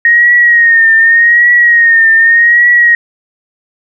sine tone with vibrato, 1864.7 Hz, A#6, in tune, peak -3 dBFS, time 0.05-2.95 s, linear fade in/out 2 ms, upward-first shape triangle, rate 0.85 Hz, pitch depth 67 cents each way, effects none

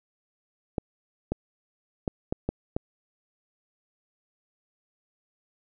clicks, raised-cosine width 2 ms, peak -13 dBFS, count 6, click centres 0.782 / 1.32 / 2.078 / 2.325 / 2.49 / 2.765 s, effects none

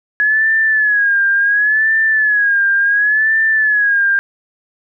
sine tone with vibrato, 1685 Hz, G#6, 25 cents sharp, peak -10 dBFS, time 0.2-4.19 s, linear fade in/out 0 ms, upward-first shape sine, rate 0.7 Hz, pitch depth 94 cents each way, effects none

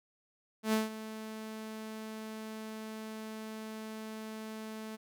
sawtooth tone with ADSR envelope, 218.6 Hz, A3, 11 cents flat, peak -22 dBFS, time 0.63-4.97 s, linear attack 100 ms, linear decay 160 ms, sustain -15 dB, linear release 22 ms, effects none

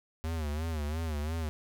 square tone with vibrato, 77.78 Hz, D#2, in tune, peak -32 dBFS, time 0.24-1.49 s, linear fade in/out 0 ms, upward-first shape sine, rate 2.9 Hz, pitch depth 110 cents each way, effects none

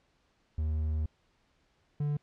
triangle tone pair in turn, 77.5 / 146.63 Hz, D#2 / D3, -6 / -2 cents, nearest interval major seventh, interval 1104 cents, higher second, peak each -26 dBFS, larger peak neither, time 0.58-1.06 / 2-2.17 s, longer first, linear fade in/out 5 ms, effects pink hiss -71 dBFS RMS until 2.22 s + low-pass 5000 Hz 12 dB/octave

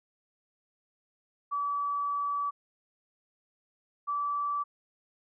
sine tone pair in turn, 1148 / 1157.3 Hz, D6 / D6, -40 / -26 cents, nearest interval unison, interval 14 cents, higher second, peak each -28 dBFS, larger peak neither, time 1.51-2.51 / 4.07-4.64 s, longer first, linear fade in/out 20 ms, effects none

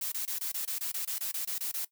blue noise bursts, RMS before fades -34 dBFS, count 14, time 0.01-1.849 s, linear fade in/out 5 ms, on 110 ms, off 23 ms, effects noise-tail reverb RT60 0.1 s tail -18 dB re dry

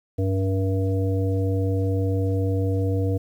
harmonic tone with a mistuned harmonic, 95.4 Hz, G2, 47 cents flat, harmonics 1 / 3 / 5 / 7, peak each -21 / -28 / -28 / -37 dBFS, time 0.18-3.18 s, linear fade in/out 10 ms, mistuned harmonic 1, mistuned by +38 cents, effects 9-bit

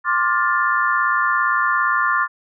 sine chord, D minor seventh, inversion third, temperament just, 1057.2 / 1174.7 / 1409.6 / 1762 Hz, C6 / D6 / F6 / A6, +18 / 0 / +16 / +2 cents, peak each -21 dBFS, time 0.04-2.28 s, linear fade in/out 50 ms, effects none

